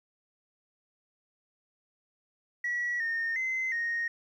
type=tone with pitch steps; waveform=sine; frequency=1932 / 1833 / 2059 / 1862 Hz; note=B6 / A#6 / C7 / A#6; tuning=-39 / -30 / -28 / -2 cents; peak=-27 dBFS; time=2.64-4.08 s; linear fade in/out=5 ms; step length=360 ms; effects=tanh soft clip ceiling -25 dBFS + 11-bit